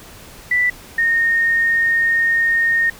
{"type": "tone pair in turn", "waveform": "sine", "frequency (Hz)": [1975.5, 1844.3], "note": ["B6", "A#6"], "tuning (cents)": [0, -19], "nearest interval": "minor second", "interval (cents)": 119, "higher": "first", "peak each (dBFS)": -13, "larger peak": "neither", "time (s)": [[0.51, 0.7], [0.98, 2.9]], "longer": "second", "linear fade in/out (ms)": 5, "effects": ["pink hiss -40 dBFS RMS until 2.99 s"]}